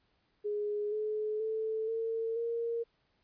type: tone with pitch steps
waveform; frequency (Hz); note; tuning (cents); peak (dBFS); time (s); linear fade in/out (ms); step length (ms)
sine; 416.1 / 427.8 / 439.8 / 452.2 / 464.9; G#4 / A4 / A4 / A4 / A#4; +3 / -49 / -1 / +47 / -5; -31; 0.44-2.84; 20; 480
effects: pink hiss -74 dBFS RMS until 3.23 s + resampled to 11025 Hz